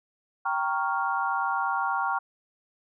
sine chord, G half-diminished seventh, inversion none, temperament equal, 784 / 932.3 / 1108.7 / 1396.9 Hz, G5 / Bb5 / Db6 / F6, 0 / 0 / 0 / 0 cents, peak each -30 dBFS, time 0.45-2.19 s, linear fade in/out 10 ms, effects none

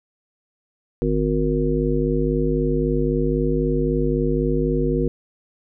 harmonic tone with a mistuned harmonic, 51.91 Hz, G#1, in tune, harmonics 1 / 3 / 5 / 7 / 9, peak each -24 / -24 / -24 / -24 / -24 dBFS, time 1.02-5.08 s, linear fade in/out 0 ms, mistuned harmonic 1, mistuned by -31 cents, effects none

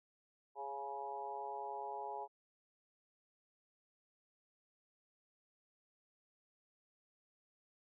harmonic tone with a mistuned harmonic, 138.6 Hz, C#3, in tune, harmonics 3 / 4 / 5 / 6 / 7, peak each -49 / -52 / -49 / -44 / -49 dBFS, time 0.55-2.28 s, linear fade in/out 50 ms, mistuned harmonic 6, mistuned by +18 cents, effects none

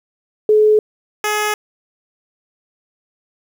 sine / 10% pulse tone pair in turn, 427.3 / 421.9 Hz, G#4 / G#4, +49 / +27 cents, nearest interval unison, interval 22 cents, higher first, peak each -8 / -8 dBFS, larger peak neither, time 0.49-0.79 / 1.24-1.54 s, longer neither, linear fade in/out 2 ms, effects 8-bit

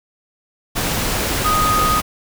sine tone in noise, 1244.5 Hz, D#6, in tune, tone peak -15 dBFS, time 1.44-2.01 s, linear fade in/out 20 ms, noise pink, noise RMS -20 dBFS, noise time 0.75-2.02 s, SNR +2 dB, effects none

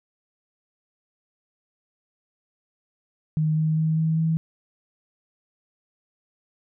sine tone with pitch steps, 155.56 / 157 / 158.46 / 159.93 / 161.42 Hz, D#3 / D#3 / D#3 / D#3 / E3, 0 / +16 / +32 / +48 / -36 cents, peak -19 dBFS, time 3.37-4.37 s, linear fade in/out 0 ms, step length 200 ms, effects none

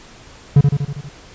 triangle tone with echo, 142.3 Hz, C#3, 46 cents sharp, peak -3 dBFS, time 0.56-0.61 s, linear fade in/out 5 ms, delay 80 ms, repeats 6, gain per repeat -4 dB, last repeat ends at 1.09 s, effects pink hiss -42 dBFS RMS until 1.34 s + resampled to 16000 Hz

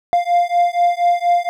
triangle beating tone pair, 697 / 701.2 Hz, F5 / F5, -4 / +7 cents, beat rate 4.2 Hz, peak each -14 dBFS, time 0.13-1.49 s, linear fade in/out 0 ms, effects none

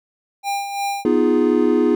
square tone with tremolo, 800 Hz, G5, 35 cents sharp, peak -20 dBFS, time 0.43-1.05 s, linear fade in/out 50 ms, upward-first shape sine, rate 2.9 Hz, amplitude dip 55%
triangle chord, F half-diminished seventh, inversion second, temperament equal, 246.9 / 311.1 / 349.2 / 415.3 Hz, Cb4 / Eb4 / F4 / Ab4, 0 / 0 / 0 / 0 cents, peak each -17 dBFS, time 1.05-1.95 s, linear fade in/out 2 ms
effects none

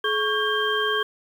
sine tone cluster, 426.9 / 1110 / 1605 / 3170 Hz, G#4 / C#6 / G6 / G7, +48 / +2 / +40 / +19 cents, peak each -26 / -27 / -25 / -27 dBFS, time 0.04-1.03 s, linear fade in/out 5 ms, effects 8-bit

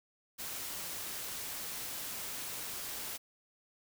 white noise, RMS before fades -41 dBFS, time 0.38-3.18 s, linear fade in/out 20 ms, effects none

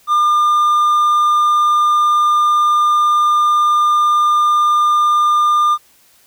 triangle tone, 1203 Hz, D6, 41 cents sharp, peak -8 dBFS, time 0.07-5.78 s, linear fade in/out 50 ms, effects white hiss -51 dBFS RMS until 6.26 s

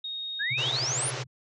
sine tone, 3729 Hz, A#7, in tune, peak -32 dBFS, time 0.04-0.77 s, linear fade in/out 5 ms
sine exponential sweep, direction up, 1565 to 10390 Hz, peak -27 dBFS, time 0.39-1.11 s, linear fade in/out 20 ms
sine tone with tremolo, 127.4 Hz, C3, 46 cents flat, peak -30 dBFS, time 0.5-1.27 s, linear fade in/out 20 ms, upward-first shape triangle, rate 13 Hz, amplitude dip 100%
pink band-pass noise, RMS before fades -36 dBFS, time 0.57-1.24 s, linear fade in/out 20 ms, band 340 to 6700 Hz, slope 48 dB/octave
effects none

